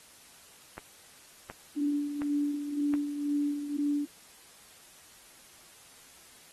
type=click train; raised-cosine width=0.5 ms; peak=-25 dBFS; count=4; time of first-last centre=0.78-2.938 s; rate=1.39 Hz
type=tone with tremolo; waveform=sine; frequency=290 Hz; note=D4; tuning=22 cents flat; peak=-25 dBFS; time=1.76-4.06 s; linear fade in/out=20 ms; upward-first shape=sine; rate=2 Hz; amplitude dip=60%
effects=white hiss -55 dBFS RMS until 6.52 s + AAC 32 kbps